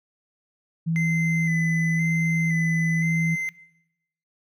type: tone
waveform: sine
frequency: 164.1 Hz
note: E3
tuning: 8 cents flat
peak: -21 dBFS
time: 0.86-3.36 s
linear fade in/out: 20 ms
type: tone with vibrato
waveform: triangle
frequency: 2040 Hz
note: C7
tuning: 44 cents flat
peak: -24 dBFS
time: 0.96-3.49 s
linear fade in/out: 0 ms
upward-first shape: square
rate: 0.97 Hz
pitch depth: 27 cents each way
effects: noise-tail reverb RT60 0.9 s tail -20 dB re dry